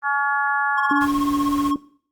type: harmonic tone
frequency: 282.7 Hz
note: C#4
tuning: 34 cents sharp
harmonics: 3 / 4 / 5 / 6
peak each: -24 / -24 / -24 / -24 dBFS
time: 0.02-1.08 s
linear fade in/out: 50 ms
type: tone with tremolo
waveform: triangle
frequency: 1084 Hz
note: C#6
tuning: 39 cents flat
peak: -18 dBFS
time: 0.77-1.76 s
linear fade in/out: 10 ms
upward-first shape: sine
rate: 16 Hz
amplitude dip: 95%
type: tone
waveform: sine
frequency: 287.9 Hz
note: D4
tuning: 34 cents flat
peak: -18 dBFS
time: 0.91-1.76 s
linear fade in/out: 2 ms
type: noise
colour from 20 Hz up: pink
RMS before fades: -36 dBFS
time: 1-1.72 s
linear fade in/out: 20 ms
effects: noise-tail reverb RT60 0.5 s tail -18 dB re dry + Opus 32 kbps